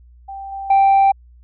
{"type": "tone with level steps", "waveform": "sine", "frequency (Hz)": 784, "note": "G5", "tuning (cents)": 0, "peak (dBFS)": [-28, -25, -7], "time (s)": [0.28, 1.12], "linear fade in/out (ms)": 10, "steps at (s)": [0.52, 0.7], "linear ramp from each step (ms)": 5, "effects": ["tanh soft clip ceiling -8 dBFS", "added 60 Hz sine -43 dBFS peak until 1.43 s"]}